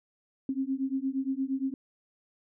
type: beating tone pair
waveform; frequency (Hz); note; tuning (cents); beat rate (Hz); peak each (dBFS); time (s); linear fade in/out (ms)
sine; 263.4 / 272; C4 / C#4; +12 / -33; 8.6; -31; 0.49-1.74; 2
effects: none